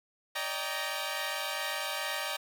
10% pulse chord, Eb major seventh, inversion third, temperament equal with one note detuned, 574.9 / 622.3 / 784 / 932.3 Hz, D5 / Eb5 / G5 / Bb5, -37 / 0 / 0 / 0 cents, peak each -30 dBFS, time 0.35-2.37 s, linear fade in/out 10 ms, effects none

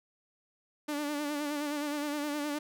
sawtooth tone with vibrato, 293.7 Hz, D4, in tune, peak -28 dBFS, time 0.88-2.59 s, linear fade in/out 10 ms, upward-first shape sine, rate 9.6 Hz, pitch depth 46 cents each way, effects none

